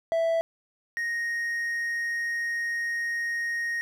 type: tone pair in turn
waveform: triangle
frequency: 660 / 1866.8 Hz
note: E5 / A#6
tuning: +2 / +2 cents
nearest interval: octave + tritone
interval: 1800 cents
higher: second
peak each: -20 / -25 dBFS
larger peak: first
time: 0.12-0.41 / 0.97-3.81 s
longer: second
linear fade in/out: 0 ms
effects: none